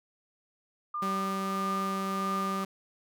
sine tone with tremolo, 1200 Hz, D6, 37 cents sharp, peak -29 dBFS, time 0.94-2.64 s, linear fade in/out 5 ms, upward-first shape triangle, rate 1.6 Hz, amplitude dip 45%
sawtooth tone, 192.6 Hz, G3, 30 cents flat, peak -28 dBFS, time 1.02-2.65 s, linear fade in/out 5 ms
effects none

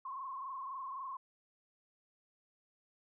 sine tone with frequency modulation, 1068 Hz, C6, 35 cents sharp, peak -40 dBFS, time 0.05-1.17 s, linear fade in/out 5 ms, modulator 23.8 Hz, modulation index 2, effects none

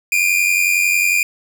45% pulse tone pair together, 2373 / 2464 Hz, D7 / D#7, +17 / -17 cents, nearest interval minor second, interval 66 cents, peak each -16 / -16 dBFS, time 0.12-1.23 s, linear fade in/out 2 ms, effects none

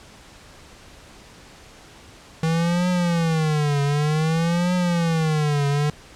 square tone with vibrato, 160 Hz, D#3, 49 cents sharp, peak -19 dBFS, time 2.43-5.9 s, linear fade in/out 2 ms, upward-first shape triangle, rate 0.54 Hz, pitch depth 220 cents each way, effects pink hiss -46 dBFS RMS until 6.15 s + low-pass 8000 Hz 12 dB/octave

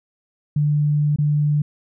sine tone with dropouts, 148.1 Hz, D3, 15 cents sharp, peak -15 dBFS, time 0.56-1.62 s, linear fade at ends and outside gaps 5 ms, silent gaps 1.161-1.185 s, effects none

